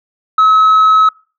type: tone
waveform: sine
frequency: 1286 Hz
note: E6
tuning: 43 cents flat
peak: -3 dBFS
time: 0.38-1.09 s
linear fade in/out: 5 ms
effects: noise-tail reverb RT60 0.4 s tail -26 dB re dry + tanh soft clip ceiling -4 dBFS